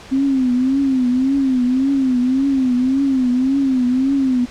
sine tone with vibrato, 261.4 Hz, C4, 1 cent flat, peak -13 dBFS, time 0.11-4.46 s, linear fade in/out 20 ms, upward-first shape triangle, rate 1.8 Hz, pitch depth 120 cents each way, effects pink hiss -38 dBFS RMS until 4.5 s + low-pass 6000 Hz 12 dB/octave

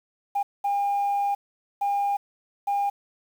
sine tone bursts at uneven times, 806 Hz, G5, 48 cents sharp, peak -20 dBFS, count 4, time 0.35-0.43 / 0.64-1.35 / 1.81-2.17 / 2.67-2.9 s, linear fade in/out 10 ms, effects tanh soft clip ceiling -19 dBFS + 8-bit

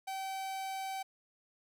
45% pulse tone, 770 Hz, G5, 31 cents flat, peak -37 dBFS, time 0.07-1.03 s, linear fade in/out 10 ms, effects none

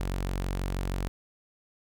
sawtooth tone, 46.25 Hz, F#1, in tune, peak -25 dBFS, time 0-1.08 s, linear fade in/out 0 ms, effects none

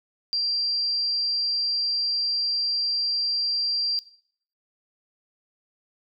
sine tone with amplitude modulation, 4730 Hz, D8, 12 cents sharp, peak -21 dBFS, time 0.33-3.99 s, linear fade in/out 0 ms, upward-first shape sine, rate 253 Hz, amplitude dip 30%, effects noise-tail reverb RT60 0.6 s tail -19 dB re dry

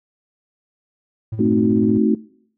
triangle tone with tremolo, 110 Hz, A2, in tune, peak -20 dBFS, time 1.32-1.98 s, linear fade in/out 5 ms, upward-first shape sine, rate 16 Hz, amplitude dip 60%
sine chord, A diminished seventh, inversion none, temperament equal, 220 / 261.6 / 311.1 / 370 Hz, A3 / C4 / Eb4 / Gb4, 0 / 0 / 0 / 0 cents, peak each -17 / -21 / -20 / -21 dBFS, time 1.39-2.15 s, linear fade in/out 5 ms
effects noise-tail reverb RT60 0.7 s tail -23 dB re dry

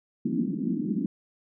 pink band-pass noise, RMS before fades -28 dBFS, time 0.25-1.06 s, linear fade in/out 2 ms, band 180 to 300 Hz, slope 48 dB/octave, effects none

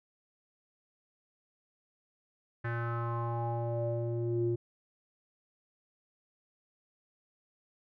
square tone with low-pass filter sweep, 117.5 Hz, A#2, 14 cents sharp, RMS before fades -33 dBFS, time 2.64-4.56 s, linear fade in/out 10 ms, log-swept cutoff 1700 to 320 Hz, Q 5.2, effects none

